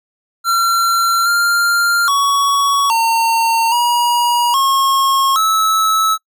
square tone with pitch steps, 1365 / 1394 / 1121 / 912 / 958 / 1085 / 1302 Hz, F6 / F6 / C#6 / A#5 / A#5 / C#6 / E6, -40 / -4 / +19 / -38 / +47 / -37 / -22 cents, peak -12 dBFS, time 0.44-6.18 s, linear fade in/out 50 ms, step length 820 ms, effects noise-tail reverb RT60 0.1 s tail -25 dB re dry

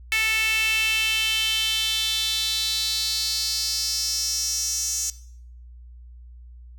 sawtooth tone with high-pass filter sweep, 440 Hz, A4, in tune, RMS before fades -24 dBFS, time 0.12-5.1 s, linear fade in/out 0 ms, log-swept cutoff 2300 to 6400 Hz, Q 4.9, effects noise-tail reverb RT60 0.6 s tail -18 dB re dry + added 60 Hz sine -41 dBFS peak until 6.78 s

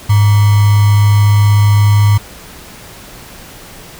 sine tone with sample-and-hold, 103.2 Hz, G#2, 10 cents flat, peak -5 dBFS, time 0.09-2.18 s, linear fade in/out 10 ms, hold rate 1050 Hz, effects pink hiss -34 dBFS RMS until 3.99 s

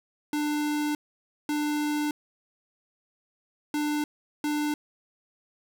square tone bursts at uneven times, 297.6 Hz, D4, 23 cents sharp, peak -26 dBFS, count 4, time 0.33-0.95 / 1.49-2.11 / 3.74-4.04 / 4.44-4.74 s, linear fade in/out 2 ms, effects none

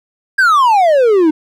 triangle exponential sweep, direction down, 1636 to 299.2 Hz, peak -5 dBFS, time 0.38-1.31 s, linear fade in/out 10 ms, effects none

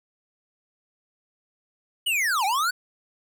square linear two-way sweep, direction down then up, 3009 to 742 to 1523 Hz, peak -22 dBFS, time 2.06-2.71 s, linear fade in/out 10 ms, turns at 2.45 s, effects none

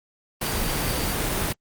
sine tone in noise, 4661 Hz, D8, 14 cents flat, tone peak -36 dBFS, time 0.45-1.14 s, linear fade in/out 10 ms, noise pink, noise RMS -25 dBFS, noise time 0.41-1.53 s, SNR -14 dB, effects Opus 32 kbps

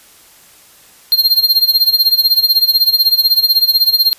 square tone with tremolo, 4202 Hz, C8, 7 cents sharp, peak -6 dBFS, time 1.12-4.13 s, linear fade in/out 0 ms, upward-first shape sine, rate 16 Hz, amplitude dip 85%, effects white hiss -44 dBFS RMS until 4.18 s + resampled to 32000 Hz

